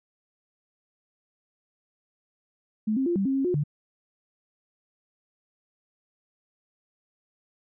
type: tone with pitch steps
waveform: sine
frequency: 215.8 / 266.4 / 346.5 / 195.7 / 268.8 / 270.5 / 359.3 / 146.9 Hz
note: A3 / C4 / F4 / G3 / C4 / C#4 / F4 / D3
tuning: -33 / +31 / -14 / -3 / +47 / -42 / +49 / +1 cents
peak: -22 dBFS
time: 2.87-3.638 s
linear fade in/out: 10 ms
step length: 96 ms
effects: none